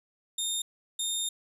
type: tone bursts at uneven times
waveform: 20% pulse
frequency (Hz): 3656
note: A#7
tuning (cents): -34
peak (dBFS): -23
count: 2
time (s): 0.38-0.62 / 0.99-1.29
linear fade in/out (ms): 5
effects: none